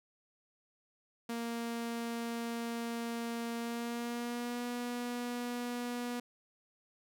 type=tone with pitch glide; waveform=sawtooth; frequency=233.1 to 242.6 Hz; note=A#3 to B3; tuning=0 to -31 cents; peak=-32 dBFS; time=1.29-6.2 s; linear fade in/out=5 ms; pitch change=+69 cents; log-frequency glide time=3.57-4.65 s; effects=none